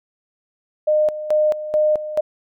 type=tone with tremolo; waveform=sine; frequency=610 Hz; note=D#5; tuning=34 cents flat; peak=-13 dBFS; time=0.87-2.21 s; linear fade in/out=10 ms; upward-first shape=square; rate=2.3 Hz; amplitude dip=75%; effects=none

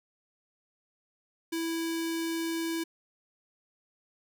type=tone with notch filter; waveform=square; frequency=329.6 Hz; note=E4; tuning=in tune; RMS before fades=-32 dBFS; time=1.52-2.84 s; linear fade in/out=10 ms; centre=680 Hz; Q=0.53; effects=none

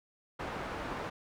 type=low-pass noise; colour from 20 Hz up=white; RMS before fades=-39 dBFS; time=0.39-1.1 s; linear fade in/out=10 ms; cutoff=1200 Hz; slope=12 dB/octave; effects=none

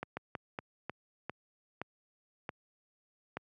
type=slowing click train; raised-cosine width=0.5 ms; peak=-22 dBFS; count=9; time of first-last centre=0.03-3.37 s; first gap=140 ms; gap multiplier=1.3; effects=high-pass 100 Hz 12 dB/octave

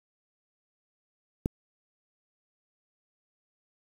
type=click; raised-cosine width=3 ms; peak=-13 dBFS; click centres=1.459 s; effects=7-bit

